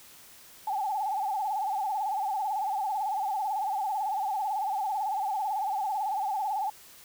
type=tone with vibrato; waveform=sine; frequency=813 Hz; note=G#5; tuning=37 cents flat; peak=-27 dBFS; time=0.67-6.7 s; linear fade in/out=5 ms; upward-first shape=sine; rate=18 Hz; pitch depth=120 cents each way; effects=white hiss -52 dBFS RMS until 7.04 s